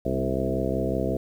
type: harmonic tone with a mistuned harmonic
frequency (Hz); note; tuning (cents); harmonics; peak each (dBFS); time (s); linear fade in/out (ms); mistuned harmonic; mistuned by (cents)
65.41; C2; 0; 1 / 2 / 3 / 4 / 5 / 6 / 7 / 8 / 10; -32 / -32 / -32 / -32 / -32 / -32 / -32 / -32 / -32; 0.05-1.17; 5; 3; +28
effects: 9-bit